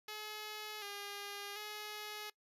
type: tone with pitch steps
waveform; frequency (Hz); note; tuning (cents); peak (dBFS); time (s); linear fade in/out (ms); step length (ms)
5% pulse; 425.5 / 405.1 / 421.8; G#4 / G#4 / G#4; +42 / -43 / +27; -32; 0.08-2.3; 5; 740
effects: noise-tail reverb RT60 0.1 s tail -21 dB re dry + resampled to 32000 Hz